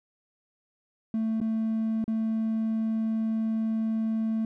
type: tone with dropouts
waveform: triangle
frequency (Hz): 222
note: A3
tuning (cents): +16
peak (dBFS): -22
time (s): 1.14-4.45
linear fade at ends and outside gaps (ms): 2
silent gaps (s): 1.403-1.413 / 2.042-2.079
effects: tanh soft clip ceiling -19 dBFS